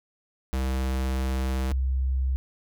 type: tone pair in turn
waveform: square / sine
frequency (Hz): 65.41 / 65.41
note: C2 / C2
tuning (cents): 0 / 0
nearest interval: unison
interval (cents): 0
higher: neither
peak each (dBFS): -25 / -22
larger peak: second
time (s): 0.53-1.72 / 1.72-2.36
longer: first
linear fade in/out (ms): 0
effects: none